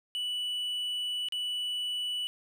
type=tone with dropouts; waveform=triangle; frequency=2960 Hz; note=F#7; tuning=in tune; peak=-29 dBFS; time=0.15-2.27 s; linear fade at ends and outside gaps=0 ms; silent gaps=1.286-1.323 s; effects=none